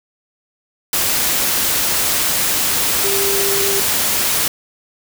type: tone in noise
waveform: sine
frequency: 396.3 Hz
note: G4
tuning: 19 cents sharp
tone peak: -20 dBFS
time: 3.04-3.8 s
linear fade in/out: 2 ms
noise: white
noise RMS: -17 dBFS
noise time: 0.93-4.48 s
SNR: -6 dB
effects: none